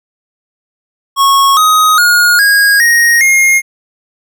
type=tone with pitch steps; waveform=square; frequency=1100 / 1256.3 / 1434.8 / 1638.6 / 1871.5 / 2137 Hz; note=C#6 / D#6 / F6 / G#6 / A#6 / C7; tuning=-14 / +16 / +46 / -24 / +6 / +36 cents; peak=-6 dBFS; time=1.16-3.62 s; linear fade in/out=50 ms; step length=410 ms; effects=none